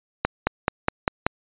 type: accelerating click train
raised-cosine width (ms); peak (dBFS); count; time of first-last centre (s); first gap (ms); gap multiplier
0.5; -3; 6; 0.25-1.265; 220; 0.96
effects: resampled to 8000 Hz